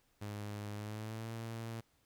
sawtooth tone with pitch glide, 103.83 to 113.88 Hz, G#2 to A#2, 0 to -40 cents, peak -37 dBFS, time 0.21-1.81 s, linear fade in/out 10 ms, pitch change +160 cents, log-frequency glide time 0.75-1.3 s, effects pink hiss -74 dBFS RMS until 2.05 s

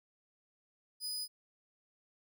sawtooth tone, 4978 Hz, D#8, in tune, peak -34 dBFS, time 1-1.28 s, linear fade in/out 50 ms, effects none

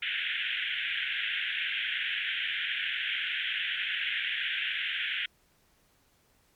white band-pass noise, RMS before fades -32 dBFS, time 0.02-5.26 s, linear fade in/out 5 ms, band 1500 to 3400 Hz, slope 96 dB/octave, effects pink hiss -67 dBFS RMS until 6.55 s + MP3 96 kbps

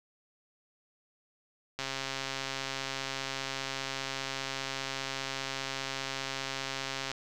click train, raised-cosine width 0.2 ms, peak -17 dBFS, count 720, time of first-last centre 1.79-7.116 s, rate 135 Hz, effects none

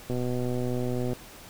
click train, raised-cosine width 2 ms, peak -18 dBFS, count 129, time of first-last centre 0.1-1.132 s, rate 124 Hz, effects pink hiss -47 dBFS RMS until 1.49 s

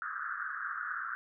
pink band-pass noise, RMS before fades -38 dBFS, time 0.02-1.15 s, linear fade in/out 0 ms, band 1200 to 1700 Hz, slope 96 dB/octave, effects none

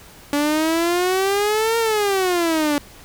sawtooth exponential two-way sweep, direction up then down, 286.1 to 463.5 to 286.1 Hz, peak -13 dBFS, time 0.33-2.78 s, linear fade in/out 0 ms, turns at 1.78 s, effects pink hiss -44 dBFS RMS until 3.04 s

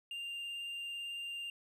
triangle tone with vibrato, 2794 Hz, F7, in tune, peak -38 dBFS, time 0.11-1.5 s, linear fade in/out 2 ms, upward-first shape triangle, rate 18 Hz, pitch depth 12 cents each way, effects none

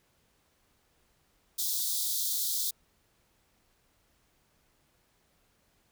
white high-pass noise, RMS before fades -31 dBFS, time 1.58-2.71 s, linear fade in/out 10 ms, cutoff 3400 Hz, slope 96 dB/octave, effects pink hiss -70 dBFS RMS until 5.91 s

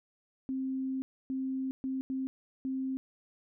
sine tone bursts at uneven times, 263.8 Hz, C4, 14 cents sharp, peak -31 dBFS, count 5, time 0.49-1.02 / 1.3-1.71 / 1.84-2.01 / 2.1-2.27 / 2.65-2.97 s, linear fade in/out 0 ms, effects none

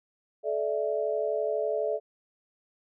sine chord, A suspended fourth, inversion none, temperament equal with one note detuned, 432.7 / 587.3 / 659.3 Hz, A4 / D5 / E5, -29 / 0 / 0 cents, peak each -30 / -30 / -31 dBFS, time 0.43-2 s, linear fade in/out 50 ms, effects none

